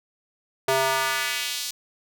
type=tone with high-pass filter sweep; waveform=square; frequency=133 Hz; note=C3; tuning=29 cents sharp; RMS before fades=-25 dBFS; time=0.68-1.71 s; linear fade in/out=5 ms; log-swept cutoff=510 to 5000 Hz; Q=1.3; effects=none